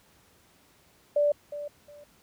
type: tone with echo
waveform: sine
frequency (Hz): 585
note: D5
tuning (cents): -7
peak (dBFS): -20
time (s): 1.16-1.32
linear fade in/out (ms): 5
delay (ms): 360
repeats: 2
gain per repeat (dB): -13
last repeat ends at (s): 2.04
effects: pink hiss -61 dBFS RMS until 2.22 s + high-pass 60 Hz 12 dB/octave